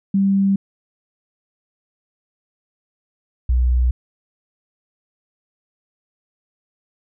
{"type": "tone pair in turn", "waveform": "sine", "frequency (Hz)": [196, 61.74], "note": ["G3", "B1"], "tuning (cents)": [0, 0], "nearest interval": "octave + minor sixth", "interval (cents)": 2000, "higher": "first", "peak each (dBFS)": -13, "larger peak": "neither", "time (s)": [[0.14, 0.56], [3.49, 3.91]], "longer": "neither", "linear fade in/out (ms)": 5, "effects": []}